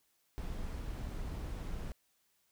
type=noise; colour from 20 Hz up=brown; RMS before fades=-40 dBFS; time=0.38-1.92 s; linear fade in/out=0 ms; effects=white hiss -75 dBFS RMS until 2.51 s